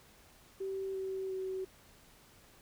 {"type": "tone with pitch steps", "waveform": "sine", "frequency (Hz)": [385.8, 381.8, 377.9], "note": ["G4", "G4", "F#4"], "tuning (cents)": [-28, -46, 37], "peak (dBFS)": -35, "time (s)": [0.6, 1.65], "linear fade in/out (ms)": 10, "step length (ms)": 350, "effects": ["pink hiss -61 dBFS RMS until 2.61 s"]}